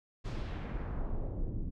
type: noise with low-pass filter sweep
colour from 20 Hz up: brown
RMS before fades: -36 dBFS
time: 0.24-1.71 s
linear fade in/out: 20 ms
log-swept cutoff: 6000 to 240 Hz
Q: 1.2
effects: none